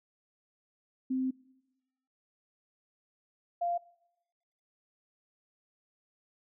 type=tone pair in turn; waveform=sine; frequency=260 / 694.1 Hz; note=C4 / F5; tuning=-11 / -11 cents; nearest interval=octave + perfect fourth; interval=1700 cents; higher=second; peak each=-28 dBFS; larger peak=neither; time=1.1-1.31 / 3.61-3.78 s; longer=first; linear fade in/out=10 ms; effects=noise-tail reverb RT60 1.0 s tail -23 dB re dry